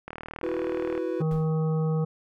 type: click train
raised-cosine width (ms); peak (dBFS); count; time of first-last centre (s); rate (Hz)
0.5; -21; 36; 0.08-0.977; 39
type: chord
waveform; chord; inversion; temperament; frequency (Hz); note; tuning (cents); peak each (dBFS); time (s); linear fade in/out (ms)
triangle; E suspended second; none; equal; 329.6 / 370 / 493.9; E4 / F#4 / B4; 0 / 0 / 0; -29; 0.43-1.22; 2
type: harmonic tone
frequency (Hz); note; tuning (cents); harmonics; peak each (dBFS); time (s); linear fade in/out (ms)
158.2; D#3; +29; 1 / 3 / 5 / 7 / 8; -23 / -31 / -41 / -45 / -45; 1.2-2.05; 10
type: noise with exponential decay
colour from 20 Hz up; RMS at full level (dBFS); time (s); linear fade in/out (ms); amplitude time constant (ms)
brown; -35; 1.31-1.6; 2; 62
effects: none